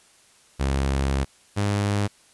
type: tone pair in turn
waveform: sawtooth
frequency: 68 / 101.88 Hz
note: C#2 / G#2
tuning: -33 / -33 cents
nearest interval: perfect fifth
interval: 700 cents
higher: second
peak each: -17 dBFS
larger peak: neither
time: 0.59-1.25 / 1.56-2.08 s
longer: first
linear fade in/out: 20 ms
effects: white hiss -56 dBFS RMS until 2.33 s + resampled to 24000 Hz